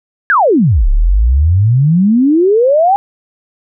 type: exponential two-way sweep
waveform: sine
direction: down then up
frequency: 1716 to 33 to 819 Hz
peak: -6 dBFS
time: 0.3-2.96 s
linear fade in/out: 0 ms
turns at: 0.89 s
effects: none